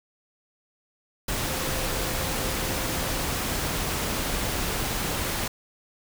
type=tone in noise; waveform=sine; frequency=523 Hz; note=C5; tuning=1 cent flat; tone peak=-38 dBFS; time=1.44-3.2 s; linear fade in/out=5 ms; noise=pink; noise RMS=-28 dBFS; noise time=1.28-5.48 s; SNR=-13 dB; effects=none